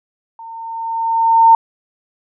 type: tone with level ramp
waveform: sine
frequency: 910 Hz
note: A#5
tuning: 42 cents flat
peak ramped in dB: -31 to -3 dBFS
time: 0.39-1.55 s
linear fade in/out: 2 ms
effects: none